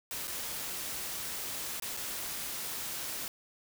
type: noise with dropouts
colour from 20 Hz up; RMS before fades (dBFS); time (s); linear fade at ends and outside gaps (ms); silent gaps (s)
white; -38; 0.11-3.28; 1; 0.272-0.278 / 1.799-1.822 / 1.967-1.972
effects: none